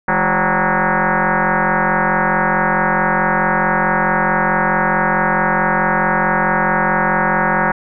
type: tone with frequency modulation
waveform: sine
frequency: 347.7 Hz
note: F4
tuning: 8 cents flat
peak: -12 dBFS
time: 0.08-7.72 s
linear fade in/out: 5 ms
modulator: 185 Hz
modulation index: 8
effects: none